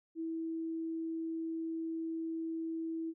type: tone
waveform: sine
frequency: 326.1 Hz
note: E4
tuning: 19 cents flat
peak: -35 dBFS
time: 0.15-3.14 s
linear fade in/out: 50 ms
effects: none